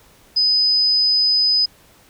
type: tone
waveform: sine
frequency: 5010 Hz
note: D#8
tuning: 11 cents sharp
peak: -13 dBFS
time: 0.36-1.66 s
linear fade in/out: 10 ms
effects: pink hiss -51 dBFS RMS until 2.09 s